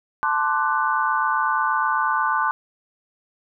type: chord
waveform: sine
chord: D dominant seventh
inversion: second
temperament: equal with one note detuned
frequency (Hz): 880 / 1046.5 / 1174.7 / 1492.9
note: A5 / C6 / D6 / F#6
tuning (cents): 0 / 0 / 0 / +15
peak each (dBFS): -24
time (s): 0.23-2.51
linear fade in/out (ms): 0
effects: none